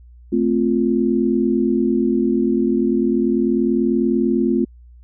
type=chord; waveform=sine; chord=F major; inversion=first; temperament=equal with one note detuned; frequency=220 / 260.3 / 349.2 Hz; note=A3 / C4 / F4; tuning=0 / -9 / 0 cents; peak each=-19 dBFS; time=0.32-4.65 s; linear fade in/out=10 ms; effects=added 60 Hz sine -41 dBFS peak until 5.03 s